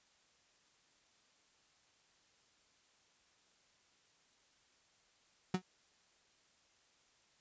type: tone with exponential decay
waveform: 35% pulse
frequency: 184.5 Hz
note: F#3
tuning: 5 cents flat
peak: -26 dBFS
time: 5.54-5.62 s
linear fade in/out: 5 ms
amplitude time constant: 17 ms
effects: white hiss -71 dBFS RMS until 7.4 s + resampled to 16000 Hz